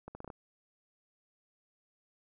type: accelerating click train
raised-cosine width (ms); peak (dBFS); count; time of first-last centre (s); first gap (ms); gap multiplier
1; -30; 6; 0.08-0.302; 70; 0.77
effects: none